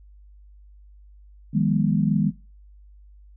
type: tone cluster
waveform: sine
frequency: 156.9 / 178.9 / 204.4 / 242.1 Hz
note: D#3 / F3 / G#3 / B3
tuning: +15 / +42 / -27 / -34 cents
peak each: -22 / -25 / -22 / -27 dBFS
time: 1.53-2.31 s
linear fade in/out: 20 ms
effects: noise-tail reverb RT60 0.3 s tail -17 dB re dry + added 50 Hz sine -46 dBFS peak until 3.36 s